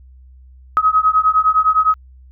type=beating tone pair; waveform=sine; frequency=1265 / 1274.8 Hz; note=D#6 / D#6; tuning=+28 / +42 cents; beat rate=9.8 Hz; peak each=-14 dBFS; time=0.77-1.94 s; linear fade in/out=0 ms; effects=added 64 Hz sine -40 dBFS peak until 2.31 s